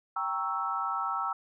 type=chord; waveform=sine; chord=G diminished seventh; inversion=none; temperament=equal; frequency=784 / 932.3 / 1108.7 / 1318.5 Hz; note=G5 / Bb5 / Db6 / Fb6; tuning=0 / 0 / 0 / 0 cents; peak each=-36 / -36 / -37 / -31 dBFS; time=0.16-1.33 s; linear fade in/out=5 ms; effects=none